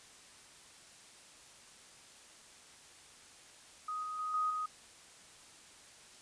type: tone with level steps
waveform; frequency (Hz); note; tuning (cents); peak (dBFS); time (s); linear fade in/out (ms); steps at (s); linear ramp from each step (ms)
sine; 1251; D#6; +9; -36 / -38 / -35 / -30 / -34; 3.88-4.66; 5; 4.03 / 4.19 / 4.34 / 4.5; 2
effects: white hiss -57 dBFS RMS until 6.21 s + resampled to 22050 Hz